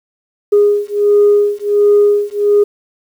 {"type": "beating tone pair", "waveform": "sine", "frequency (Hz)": [410.8, 412.2], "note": ["G#4", "G#4"], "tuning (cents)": [-19, -13], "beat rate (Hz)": 1.4, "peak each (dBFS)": -10, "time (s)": [0.52, 2.64], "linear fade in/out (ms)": 10, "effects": ["tanh soft clip ceiling -2 dBFS", "7-bit"]}